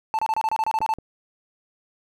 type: tone bursts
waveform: triangle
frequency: 880 Hz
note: A5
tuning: in tune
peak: -18 dBFS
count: 11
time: 0.14-0.938 s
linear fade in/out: 0 ms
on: 48 ms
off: 27 ms
type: clicks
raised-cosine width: 2 ms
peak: -25 dBFS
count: 2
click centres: 0.806 / 0.986 s
effects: none